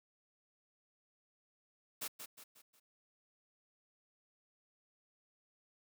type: noise with echo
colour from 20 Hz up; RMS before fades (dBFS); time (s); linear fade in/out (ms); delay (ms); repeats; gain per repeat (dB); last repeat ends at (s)
white; -41; 2.01-2.08; 10; 180; 4; -7; 2.8
effects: high-pass 150 Hz 12 dB/octave

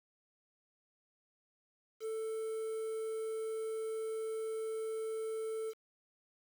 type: tone with quantisation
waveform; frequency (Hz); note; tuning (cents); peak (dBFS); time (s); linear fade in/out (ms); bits
triangle; 442.2; A4; +9; -34; 2-5.74; 50; 9
effects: none

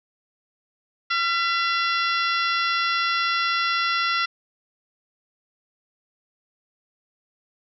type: harmonic tone with a mistuned harmonic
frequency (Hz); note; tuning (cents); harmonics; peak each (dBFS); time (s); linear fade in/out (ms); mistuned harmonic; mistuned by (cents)
684; F5; -36; 2 / 3 / 4 / 5 / 6 / 7 / 8; -23 / -27 / -29 / -31 / -33 / -34 / -35; 1.1-4.26; 10; 3; -48
effects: none

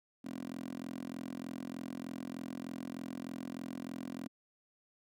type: tone with high-pass filter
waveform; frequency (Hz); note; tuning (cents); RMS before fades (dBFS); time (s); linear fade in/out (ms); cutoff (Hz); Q
10% pulse; 43.28; F1; -15; -43; 0.24-4.28; 10; 250; 3.7
effects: none

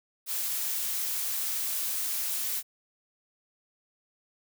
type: noise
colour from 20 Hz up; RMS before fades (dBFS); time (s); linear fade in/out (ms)
blue; -31; 0.26-2.63; 50
effects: none

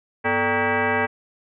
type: tone with frequency modulation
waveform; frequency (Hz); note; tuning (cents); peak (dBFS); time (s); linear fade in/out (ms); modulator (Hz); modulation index
sine; 587.3; D5; 0; -18; 0.24-1.07; 20; 343; 4.7
effects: none

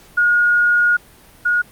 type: tone pair in turn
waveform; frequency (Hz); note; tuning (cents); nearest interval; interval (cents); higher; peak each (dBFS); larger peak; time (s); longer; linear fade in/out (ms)
sine; 1437 / 1443.3; F6 / F#6; +49 / -43; unison; 8; second; -11 / -13; first; 0.17-0.97 / 1.45-1.62; first; 10
effects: pink hiss -46 dBFS RMS until 1.71 s + Opus 48 kbps

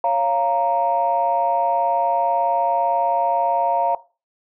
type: chord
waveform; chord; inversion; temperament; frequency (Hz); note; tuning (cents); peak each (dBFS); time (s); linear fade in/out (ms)
sine; Bb minor; first; equal with one note detuned; 554.4 / 694 / 932.3; Db5 / F5 / Bb5; 0 / -11 / 0; -24 / -19 / -19; 0.04-3.95; 2
effects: noise-tail reverb RT60 0.3 s tail -17 dB re dry + tanh soft clip ceiling -8 dBFS

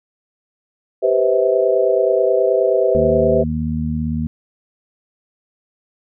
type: chord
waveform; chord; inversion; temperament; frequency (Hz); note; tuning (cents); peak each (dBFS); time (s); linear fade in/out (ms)
sine; C major seventh; second; equal with one note detuned; 392 / 493.9 / 523.3 / 647.2; G4 / B4 / C5 / E5; 0 / 0 / 0 / -32; -18; 1.02-3.44; 20
type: harmonic tone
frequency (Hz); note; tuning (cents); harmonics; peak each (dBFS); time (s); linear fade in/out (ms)
77.78; D#2; 0; 1 / 2 / 3; -24 / -23 / -21; 2.95-4.27; 0
effects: none

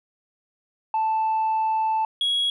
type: tone pair in turn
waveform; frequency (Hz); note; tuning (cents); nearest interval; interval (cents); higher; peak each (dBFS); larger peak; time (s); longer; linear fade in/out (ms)
sine; 880 / 3322; A5 / G#7; 0 / 0; octave + major seventh; 2300; second; -18; neither; 0.94-2.05 / 2.21-2.5; first; 2
effects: tanh soft clip ceiling -18 dBFS

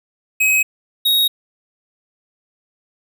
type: tone pair in turn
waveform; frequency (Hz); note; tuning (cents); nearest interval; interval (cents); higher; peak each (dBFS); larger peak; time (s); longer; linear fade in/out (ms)
square; 2542 / 3770; D#7 / A#7; +36 / +19; perfect fifth; 683; second; -13; neither; 0.4-0.63 / 1.05-1.28; neither; 10
effects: none

